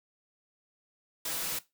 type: noise with comb filter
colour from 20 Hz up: white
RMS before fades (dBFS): -34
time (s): 1.25-1.59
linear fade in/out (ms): 5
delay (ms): 6.1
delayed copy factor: +0.7
effects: noise-tail reverb RT60 0.2 s tail -17 dB re dry